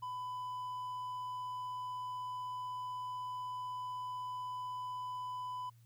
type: tone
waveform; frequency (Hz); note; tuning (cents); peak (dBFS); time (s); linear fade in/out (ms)
triangle; 1000; B5; +21; -37; 0.02-5.7; 10
effects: added 116 Hz sine -59 dBFS peak until 5.85 s + white hiss -74 dBFS RMS until 5.85 s